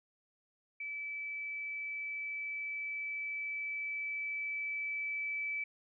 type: tone with level ramp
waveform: sine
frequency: 2307 Hz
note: D7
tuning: 31 cents flat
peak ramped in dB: -38 to -34 dBFS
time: 0.8-5.64 s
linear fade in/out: 5 ms
effects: none